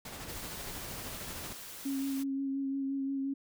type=noise with tremolo; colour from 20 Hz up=pink; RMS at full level=-42 dBFS; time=0.05-1.53 s; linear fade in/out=5 ms; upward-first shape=sine; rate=13 Hz; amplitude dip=35%
type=noise; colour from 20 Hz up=white; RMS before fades=-46 dBFS; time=0.28-2.24 s; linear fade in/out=20 ms
type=tone with vibrato; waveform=sine; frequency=272.8 Hz; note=C#4; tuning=28 cents flat; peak=-31 dBFS; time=1.85-3.34 s; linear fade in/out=10 ms; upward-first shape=sine; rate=5.7 Hz; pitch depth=18 cents each way
effects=none